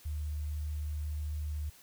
sine tone, 75.2 Hz, D2, 42 cents sharp, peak -33 dBFS, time 0.05-1.7 s, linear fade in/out 10 ms, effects white hiss -58 dBFS RMS until 1.82 s

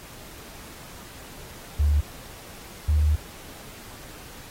sine tone pair in turn, 73.42 / 75.62 Hz, D2 / D#2, 0 / -49 cents, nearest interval minor second, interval 51 cents, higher second, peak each -17 dBFS, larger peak neither, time 1.79-2.01 / 2.88-3.16 s, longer second, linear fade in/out 10 ms, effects pink hiss -44 dBFS RMS until 4.5 s + AAC 48 kbps

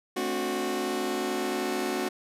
sawtooth chord, D dominant seventh, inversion second, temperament just, 220.2 / 264.3 / 293.7 / 367.1 Hz, A3 / C4 / D4 / F#4, +2 / +18 / 0 / -14 cents, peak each -32 / -30 / -32 / -26 dBFS, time 0.16-2.09 s, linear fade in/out 10 ms, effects resampled to 32000 Hz

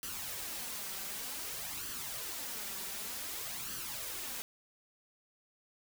white noise with flanger, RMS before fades -41 dBFS, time 0.03-4.42 s, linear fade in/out 0 ms, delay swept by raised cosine 0.65 to 5.25 ms, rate 0.54 Hz, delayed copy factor +0.6, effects none

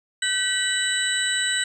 sine tone cluster, 1530 / 1941 / 2984 / 3918 / 8030 Hz, G6 / B6 / F#7 / B7 / B8, -42 / -31 / +14 / -15 / +28 cents, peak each -27 dBFS, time 0.22-1.64 s, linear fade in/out 5 ms, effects tanh soft clip ceiling -11 dBFS

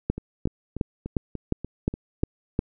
two click trains, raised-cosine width 3 ms, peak -9 / -19 dBFS, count 8 / 8, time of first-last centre 0.1-2.591 / 0.18-2.233 s, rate 2.81 / 3.41 Hz, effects none

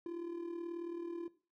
triangle tone with amplitude modulation, 341.5 Hz, F4, 39 cents flat, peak -35 dBFS, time 0.06-1.28 s, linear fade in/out 2 ms, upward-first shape sine, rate 38.5 Hz, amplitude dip 65%, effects noise-tail reverb RT60 0.4 s tail -18 dB re dry

